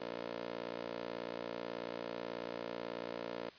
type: tone with high-pass filter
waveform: 15% pulse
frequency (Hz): 58.27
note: A#1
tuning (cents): 0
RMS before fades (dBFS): -43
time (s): 0-3.5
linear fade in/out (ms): 10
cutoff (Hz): 410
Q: 2.9
effects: white hiss -58 dBFS RMS until 3.58 s + resampled to 11025 Hz